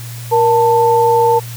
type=tone pair together; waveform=sine; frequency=470.4 / 888 Hz; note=A#4 / A5; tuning=+16 / +16 cents; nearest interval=major seventh; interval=1100 cents; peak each=-11 dBFS; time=0.31-1.4 s; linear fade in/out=20 ms; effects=added 118 Hz sine -26 dBFS peak until 1.56 s + white hiss -34 dBFS RMS until 1.56 s